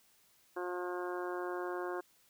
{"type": "harmonic tone", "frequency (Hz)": 178.8, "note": "F3", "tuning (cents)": 41, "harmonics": [2, 3, 4, 5, 6, 7, 8, 9], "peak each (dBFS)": [-38, -45, -45, -49, -45, -53, -48, -50], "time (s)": [0.56, 2.01], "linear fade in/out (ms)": 10, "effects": ["white hiss -68 dBFS RMS until 2.29 s"]}